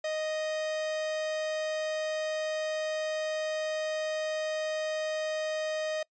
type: tone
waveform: 45% pulse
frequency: 622.3 Hz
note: D#5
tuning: in tune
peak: -30 dBFS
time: 0.04-6.03 s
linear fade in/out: 5 ms
effects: noise-tail reverb RT60 0.1 s tail -24 dB re dry + resampled to 16000 Hz